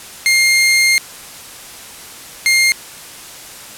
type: tone bursts at uneven times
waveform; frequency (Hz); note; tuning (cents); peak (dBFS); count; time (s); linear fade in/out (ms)
sawtooth; 2121; C7; +23; -6; 2; 0.26-0.98 / 2.46-2.72; 0
effects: white hiss -34 dBFS RMS until 3.77 s + low-pass 12000 Hz 12 dB/octave